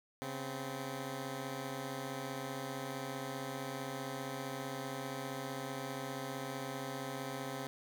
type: tone pair together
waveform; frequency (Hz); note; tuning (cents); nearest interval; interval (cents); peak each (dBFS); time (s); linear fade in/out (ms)
10% pulse; 136.3 / 257.3; C#3 / C4; -29 / -29; major seventh; 1100; -33 / -35; 0.22-7.67; 0
effects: none